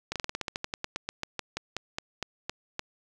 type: slowing click train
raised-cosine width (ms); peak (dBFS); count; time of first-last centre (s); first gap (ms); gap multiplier
0.2; -14; 22; 0.12-2.794; 37; 1.11
effects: none